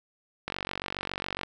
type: click train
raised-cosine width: 0.3 ms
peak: -15 dBFS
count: 46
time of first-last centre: 0.48-1.433 s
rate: 47.2 Hz
effects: none